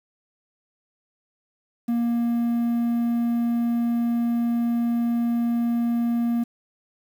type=tone with quantisation; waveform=triangle; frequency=235.5 Hz; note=A#3; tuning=18 cents sharp; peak=-18 dBFS; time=1.88-6.44 s; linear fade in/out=10 ms; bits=8; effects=none

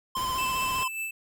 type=tone with vibrato; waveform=square; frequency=1033 Hz; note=C6; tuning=22 cents flat; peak=-28 dBFS; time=0.15-0.88 s; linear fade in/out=5 ms; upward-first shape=sine; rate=15 Hz; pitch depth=33 cents each way
type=noise; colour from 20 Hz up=pink; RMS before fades=-39 dBFS; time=0.16-0.84 s; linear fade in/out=10 ms
type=tone with tremolo; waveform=square; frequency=2640 Hz; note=E7; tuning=2 cents sharp; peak=-30 dBFS; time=0.38-1.11 s; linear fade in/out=5 ms; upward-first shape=sine; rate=5.1 Hz; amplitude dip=45%
effects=none

